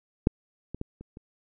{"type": "clicks", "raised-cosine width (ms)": 3, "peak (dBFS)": [-6, -22, -19, -30, -30], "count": 5, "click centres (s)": [0.271, 0.746, 0.814, 1.01, 1.171], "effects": []}